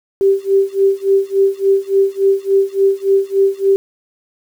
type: tone with tremolo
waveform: sine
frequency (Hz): 391.3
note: G4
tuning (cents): -3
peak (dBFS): -7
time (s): 0.21-3.76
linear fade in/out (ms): 0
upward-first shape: sine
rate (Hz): 3.5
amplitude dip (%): 95
effects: 7-bit